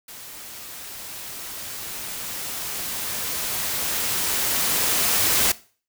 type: noise with level ramp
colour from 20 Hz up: white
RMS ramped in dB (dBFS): -40 to -19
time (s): 0.08-5.52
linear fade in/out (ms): 5
effects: noise-tail reverb RT60 0.4 s tail -19 dB re dry